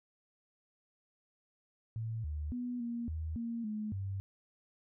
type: tone with pitch steps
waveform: sine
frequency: 112.4 / 74.9 / 245.3 / 235.7 / 79.4 / 232.2 / 213.3 / 97.4 Hz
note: A2 / D2 / B3 / A#3 / D#2 / A#3 / G#3 / G2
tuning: +37 / +35 / -12 / +19 / +36 / -7 / +46 / -11 cents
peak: -35 dBFS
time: 1.96-4.2 s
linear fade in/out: 0 ms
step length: 280 ms
effects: none